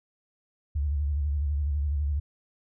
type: tone with vibrato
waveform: sine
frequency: 72.5 Hz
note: D2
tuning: 22 cents flat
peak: -24 dBFS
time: 0.75-2.2 s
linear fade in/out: 10 ms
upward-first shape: square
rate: 12 Hz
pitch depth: 71 cents each way
effects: none